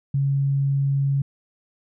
sine tone, 138.59 Hz, C#3, in tune, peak -18 dBFS, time 0.14-1.22 s, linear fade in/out 5 ms, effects none

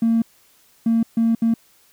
triangle tone bursts at uneven times, 228.2 Hz, A#3, 37 cents flat, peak -11 dBFS, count 4, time 0.02-0.22 / 0.86-1.03 / 1.17-1.35 / 1.42-1.54 s, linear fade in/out 5 ms, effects tanh soft clip ceiling -11 dBFS + white hiss -56 dBFS RMS until 1.92 s

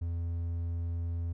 triangle tone, 84.8 Hz, E2, 50 cents sharp, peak -29 dBFS, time 0.01-1.33 s, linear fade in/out 10 ms, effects none

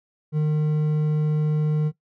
triangle tone with hard clipping, 152.4 Hz, D#3, 36 cents flat, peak -20 dBFS, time 0.32-1.92 s, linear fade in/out 50 ms, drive 9 dB, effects noise-tail reverb RT60 0.1 s tail -17 dB re dry

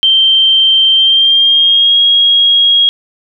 sine tone with pitch glide, 3136 to 3284 Hz, G7 to G#7, 0 to -20 cents, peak -5 dBFS, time 0.03-2.89 s, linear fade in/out 0 ms, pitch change +80 cents, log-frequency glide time 0.93-1.99 s, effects none

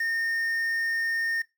triangle tone with quantisation, 1829 Hz, A#6, 33 cents flat, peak -23 dBFS, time 0-1.42 s, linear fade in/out 5 ms, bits 8, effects noise-tail reverb RT60 0.2 s tail -19 dB re dry

